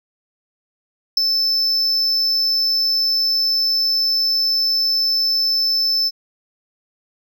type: tone with ADSR envelope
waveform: triangle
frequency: 5274 Hz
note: E8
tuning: in tune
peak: -8 dBFS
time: 1.17-6.11 s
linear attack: 4 ms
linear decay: 12 ms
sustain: -6 dB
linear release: 40 ms
effects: none